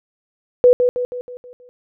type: tone with echo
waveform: sine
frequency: 493.9 Hz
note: B4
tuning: in tune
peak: -6 dBFS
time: 0.64-0.73 s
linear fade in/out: 0 ms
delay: 160 ms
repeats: 6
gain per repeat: -6 dB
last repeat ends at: 1.69 s
effects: none